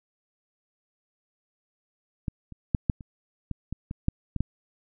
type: clicks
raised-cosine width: 5 ms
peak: -16 / -29 / -9 / -9 / -29 / -19 / -19 / -21 / -10 / -17 / -12 dBFS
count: 11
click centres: 2.282 / 2.523 / 2.748 / 2.898 / 3.008 / 3.513 / 3.726 / 3.911 / 4.084 / 4.363 / 4.406 s
effects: none